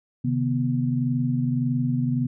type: tone cluster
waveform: sine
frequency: 131.7 / 153.4 / 244.7 Hz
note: C3 / D#3 / B3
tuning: +12 / -24 / -16 cents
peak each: -24 / -29 / -24 dBFS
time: 0.24-2.27 s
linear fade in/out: 10 ms
effects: none